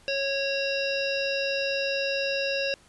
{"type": "harmonic tone", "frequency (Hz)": 550, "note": "C#5", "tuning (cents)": -14, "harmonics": [1, 3, 5, 7, 9, 10], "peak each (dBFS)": [-28, -35, -30, -37, -37, -39], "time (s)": [0.08, 2.74], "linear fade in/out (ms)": 0, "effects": ["pink hiss -57 dBFS RMS until 2.88 s", "resampled to 24000 Hz"]}